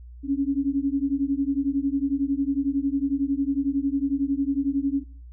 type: beating tone pair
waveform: sine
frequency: 272.1 / 283.1 Hz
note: C#4 / C#4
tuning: -32 / +37 cents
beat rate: 11 Hz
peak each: -24 dBFS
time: 0.23-5.04 s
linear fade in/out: 50 ms
effects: noise-tail reverb RT60 0.4 s tail -17 dB re dry + added 60 Hz sine -40 dBFS peak until 5.32 s